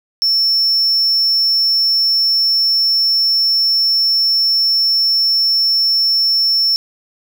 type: tone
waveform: triangle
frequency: 5400 Hz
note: E8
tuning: 41 cents sharp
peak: -10 dBFS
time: 0.22-6.76 s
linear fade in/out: 0 ms
effects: none